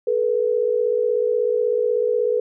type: tone pair together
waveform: sine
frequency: 430.5 / 486.8 Hz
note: A4 / B4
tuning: -38 / -25 cents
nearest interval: major second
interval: 213 cents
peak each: -21 / -19 dBFS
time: 0.07-2.4 s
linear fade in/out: 5 ms
effects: none